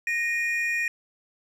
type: tone pair together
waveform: triangle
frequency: 1864.7 / 2440 Hz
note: A#6 / D#7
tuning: 0 / -34 cents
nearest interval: perfect fourth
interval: 466 cents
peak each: -25 dBFS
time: 0.07-0.88 s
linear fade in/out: 2 ms
effects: none